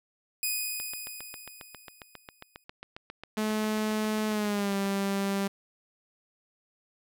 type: tone with exponential decay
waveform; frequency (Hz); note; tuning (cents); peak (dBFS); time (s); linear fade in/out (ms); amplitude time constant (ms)
5% pulse; 2489; D#7; 0; -17; 0.43-2.64; 1; 480
type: click train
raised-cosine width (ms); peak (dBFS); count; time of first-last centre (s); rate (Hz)
0.3; -25; 31; 0.8-4.86; 7.39
type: tone with pitch glide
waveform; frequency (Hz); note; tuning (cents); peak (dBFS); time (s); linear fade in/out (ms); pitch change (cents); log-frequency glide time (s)
sawtooth; 215.2 to 197.34; A3 to G3; -38 to +12; -23; 3.37-5.48; 10; -150; 4.28-4.74
effects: none